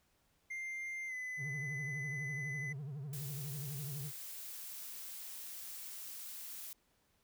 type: tone with pitch glide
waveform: triangle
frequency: 2099 to 2012 Hz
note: C7 to B6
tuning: +5 to +32 cents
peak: -38 dBFS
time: 0.5-2.73 s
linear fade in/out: 10 ms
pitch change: -73 cents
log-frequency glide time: 1.07-1.14 s
type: tone with vibrato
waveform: triangle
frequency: 141.7 Hz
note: C#3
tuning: 38 cents sharp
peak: -39 dBFS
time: 1.37-4.12 s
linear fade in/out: 50 ms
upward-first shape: triangle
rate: 12 Hz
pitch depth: 190 cents each way
type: noise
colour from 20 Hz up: blue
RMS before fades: -47 dBFS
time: 3.13-6.73 s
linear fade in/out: 2 ms
effects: pink hiss -75 dBFS RMS until 7.23 s